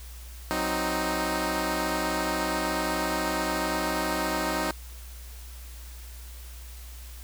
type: chord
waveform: 10% pulse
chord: C diminished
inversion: second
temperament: equal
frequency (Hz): 185 / 261.6 / 311.1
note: Gb3 / C4 / Eb4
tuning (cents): 0 / 0 / 0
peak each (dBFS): -24 / -25 / -20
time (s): 0.51-4.71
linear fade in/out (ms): 0
effects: added 60 Hz sine -40 dBFS peak until 7.23 s + white hiss -49 dBFS RMS until 7.23 s